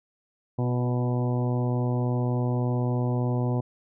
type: harmonic tone with a mistuned harmonic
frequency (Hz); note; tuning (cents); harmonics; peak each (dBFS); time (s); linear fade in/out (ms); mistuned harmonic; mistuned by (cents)
123.47; B2; 0; 1 / 2 / 3 / 4 / 5 / 6 / 7 / 8; -24 / -30 / -34 / -36 / -38 / -40 / -41 / -42; 0.58-3.61; 10; 3; -25
effects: none